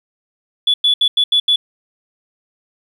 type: tone bursts at uneven times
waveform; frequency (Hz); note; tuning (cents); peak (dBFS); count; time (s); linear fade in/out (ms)
sine; 3435; A7; -42; -9; 6; 0.67-0.74 / 0.84-0.94 / 1.01-1.08 / 1.17-1.24 / 1.32-1.4 / 1.48-1.56; 5
effects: tanh soft clip ceiling -5 dBFS + 8-bit